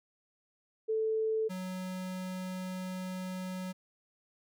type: tone pair in turn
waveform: sine / square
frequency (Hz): 440 / 185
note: A4 / F#3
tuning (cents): 0 / 0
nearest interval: octave + minor third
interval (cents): 1500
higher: first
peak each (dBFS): -28 / -37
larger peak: first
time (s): 0.88-1.49 / 1.49-3.73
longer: second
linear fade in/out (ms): 20
effects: none